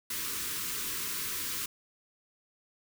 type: band-stop noise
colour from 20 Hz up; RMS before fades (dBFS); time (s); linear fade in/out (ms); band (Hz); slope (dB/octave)
white; -35; 0.1-1.66; 5; 490 to 970; 96
effects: none